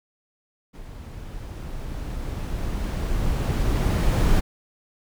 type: noise with level ramp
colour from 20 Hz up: brown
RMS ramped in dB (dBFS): -39 to -17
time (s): 0.73-4.41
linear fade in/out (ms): 20
effects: none